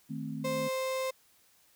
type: chord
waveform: sine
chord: A diminished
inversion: second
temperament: equal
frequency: 155.56 / 220 / 261.6 Hz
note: Eb3 / A3 / C4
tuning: 0 / 0 / 0 cents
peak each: -39 dBFS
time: 0.09-0.69 s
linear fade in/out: 20 ms
type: tone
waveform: 35% pulse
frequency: 523.3 Hz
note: C5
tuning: in tune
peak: -29 dBFS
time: 0.44-1.11 s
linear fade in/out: 10 ms
effects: white hiss -65 dBFS RMS until 1.75 s